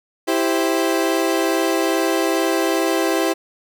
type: chord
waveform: 30% pulse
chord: C major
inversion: first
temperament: equal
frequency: 329.6 / 392 / 523.3 Hz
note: E4 / G4 / C5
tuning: 0 / 0 / 0 cents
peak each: -17 / -19 / -21 dBFS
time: 0.27-3.34 s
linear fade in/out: 20 ms
effects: none